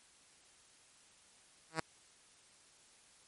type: tone with exponential growth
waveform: 5% pulse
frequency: 160.6 Hz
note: E3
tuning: 45 cents flat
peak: -19 dBFS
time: 1.7-1.8 s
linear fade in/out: 5 ms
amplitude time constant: 20 ms
effects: white hiss -64 dBFS RMS until 3.27 s + MP3 48 kbps